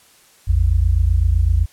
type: tone pair together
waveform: sine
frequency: 55.93 / 83.8 Hz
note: A1 / E2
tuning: +29 / +29 cents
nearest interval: perfect fifth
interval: 700 cents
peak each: -15 dBFS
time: 0.47-1.66 s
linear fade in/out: 20 ms
effects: white hiss -51 dBFS RMS until 1.72 s + low-pass 12000 Hz 12 dB/octave